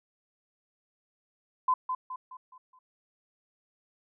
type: tone with echo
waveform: sine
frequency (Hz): 1020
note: C6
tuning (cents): -44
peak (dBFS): -21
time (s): 1.68-1.74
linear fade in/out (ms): 5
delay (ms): 210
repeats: 5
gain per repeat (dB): -7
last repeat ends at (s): 2.79
effects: none